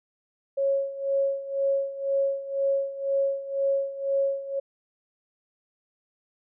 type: tone with tremolo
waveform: sine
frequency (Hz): 550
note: C#5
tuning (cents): -14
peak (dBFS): -20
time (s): 0.57-4.6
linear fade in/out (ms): 10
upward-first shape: sine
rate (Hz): 2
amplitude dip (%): 80
effects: none